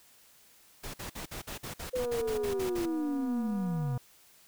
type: noise bursts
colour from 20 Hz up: pink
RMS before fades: -40 dBFS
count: 13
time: 0.83-2.86 s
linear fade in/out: 10 ms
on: 110 ms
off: 50 ms
type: linear sweep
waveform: sine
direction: down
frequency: 510 to 122.3 Hz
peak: -29 dBFS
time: 1.93-3.98 s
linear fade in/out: 10 ms
type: click train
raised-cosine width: 1 ms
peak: -32 dBFS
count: 482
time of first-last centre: 1.99-3.978 s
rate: 242 Hz
effects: white hiss -60 dBFS RMS until 4.47 s